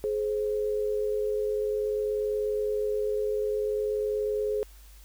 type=tone pair together; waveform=sine; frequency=422.8 / 523.3 Hz; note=G#4 / C5; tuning=+31 / 0 cents; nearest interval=major third; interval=369 cents; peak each=-26 / -33 dBFS; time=0.04-4.63 s; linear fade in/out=0 ms; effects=added 50 Hz sine -48 dBFS peak until 5.04 s + white hiss -57 dBFS RMS until 5.04 s